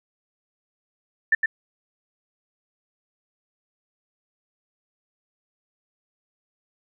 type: tone with echo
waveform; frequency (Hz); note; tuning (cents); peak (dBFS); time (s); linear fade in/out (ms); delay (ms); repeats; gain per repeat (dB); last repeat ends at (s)
sine; 1777; A6; +17; -14; 1.32-1.35; 5; 110; 1; -4; 1.46
effects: none